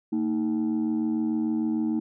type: tone pair together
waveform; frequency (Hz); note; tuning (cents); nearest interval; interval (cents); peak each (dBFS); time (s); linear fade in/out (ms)
sine; 227.4 / 314.1; A#3 / D#4; -43 / +16; tritone; 559; -24; 0.12-2; 10
effects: tanh soft clip ceiling -20 dBFS